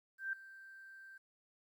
sine tone with ADSR envelope, 1568 Hz, G6, in tune, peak -34 dBFS, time 0.18-1.18 s, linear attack 150 ms, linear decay 3 ms, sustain -18 dB, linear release 8 ms, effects 12-bit

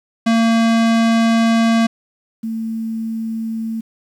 square / sine tone pair in turn, 227.9 / 224.2 Hz, A#3 / A3, -39 / +33 cents, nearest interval unison, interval 28 cents, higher first, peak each -12 / -20 dBFS, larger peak first, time 0.26-1.87 / 2.43-3.81 s, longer first, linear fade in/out 10 ms, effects low-pass 6000 Hz 12 dB/octave + 8-bit

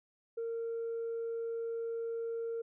sine tone, 460 Hz, A#4, 23 cents flat, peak -33 dBFS, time 0.37-2.62 s, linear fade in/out 10 ms, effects tanh soft clip ceiling -32 dBFS

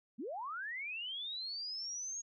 sine linear sweep, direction up, 190 to 6645 Hz, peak -39 dBFS, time 0.18-2.22 s, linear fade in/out 20 ms, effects none

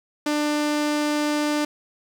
sawtooth tone with low-pass filter, 297.6 Hz, D4, 23 cents sharp, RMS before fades -23 dBFS, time 0.26-1.65 s, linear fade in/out 5 ms, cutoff 8500 Hz, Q 0.86, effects 7-bit

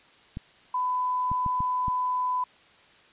clicks, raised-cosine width 5 ms, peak -21 dBFS, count 5, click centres 0.371 / 1.316 / 1.463 / 1.605 / 1.882 s
sine tone, 1002 Hz, B5, 25 cents sharp, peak -24 dBFS, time 0.74-2.44 s, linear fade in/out 5 ms
effects white hiss -56 dBFS RMS until 3.12 s + resampled to 8000 Hz

